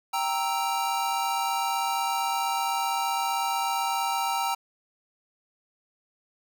square chord, E diminished, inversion first, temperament equal, 784 / 932.3 / 1318.5 Hz, G5 / Bb5 / E6, 0 / 0 / 0 cents, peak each -30 / -29 / -33 dBFS, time 0.13-4.55 s, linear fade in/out 10 ms, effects 10-bit

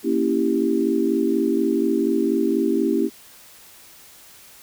sine chord, A# diminished seventh, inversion none, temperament equal with one note detuned, 233.1 / 277.2 / 329.6 / 393.8 Hz, A#3 / C#4 / E4 / G4, 0 / 0 / 0 / +8 cents, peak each -24 / -23 / -22 / -23 dBFS, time 0.03-3.1 s, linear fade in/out 50 ms, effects white hiss -47 dBFS RMS until 4.62 s

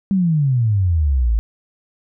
sine exponential sweep, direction down, 200.6 to 52 Hz, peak -13 dBFS, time 0.11-1.39 s, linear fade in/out 0 ms, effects none

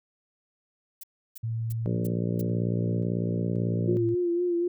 violet noise bursts, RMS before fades -41 dBFS, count 5, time 1.01-2.415 s, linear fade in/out 5 ms, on 25 ms, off 320 ms
sine tone with tremolo, 113.7 Hz, A#2, 43 cents flat, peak -27 dBFS, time 1.43-4.15 s, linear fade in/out 10 ms, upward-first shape square, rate 0.94 Hz, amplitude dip 25%
harmonic tone, 58 Hz, A#1, 8 cents flat, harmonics 3 / 4 / 5 / 6 / 7 / 8 / 9 / 10, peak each -29 / -34 / -39 / -37 / -37 / -40 / -43 / -43 dBFS, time 1.86-3.97 s, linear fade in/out 0 ms
sine tone with vibrato, 349.2 Hz, F4, in tune, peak -23 dBFS, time 3.88-4.68 s, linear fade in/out 5 ms, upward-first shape sine, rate 4 Hz, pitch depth 39 cents each way
effects none

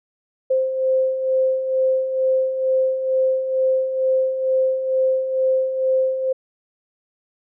sine beating tone pair, 521 / 523.2 Hz, C5 / C5, -7 / 0 cents, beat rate 2.2 Hz, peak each -25 / -17 dBFS, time 0.5-6.33 s, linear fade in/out 10 ms, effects none

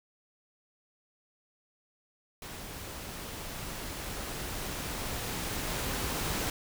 pink noise with level ramp, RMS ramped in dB -43 to -32 dBFS, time 2.42-6.5 s, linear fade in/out 2 ms, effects none

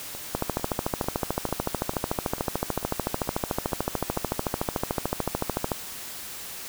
two click trains, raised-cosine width 1 ms, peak -23 / -10 dBFS, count 10 / 74, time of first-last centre 0.15-4.168 / 0.35-5.718 s, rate 2.24 / 13.6 Hz, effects white hiss -38 dBFS RMS until 6.68 s

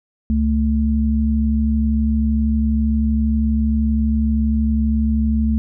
sine tone pair together, 69.3 / 220.5 Hz, C#2 / A3, 0 / +4 cents, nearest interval octave + minor sixth, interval 2004 cents, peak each -17 / -17 dBFS, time 0.3-5.58 s, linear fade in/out 0 ms, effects none

